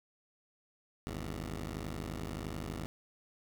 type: tone pair together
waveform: 10% pulse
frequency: 51.55 / 81.6 Hz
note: G#1 / E2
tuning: -12 / -17 cents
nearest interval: minor sixth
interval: 795 cents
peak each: -32 / -34 dBFS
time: 1.07-2.86 s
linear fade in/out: 0 ms
effects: none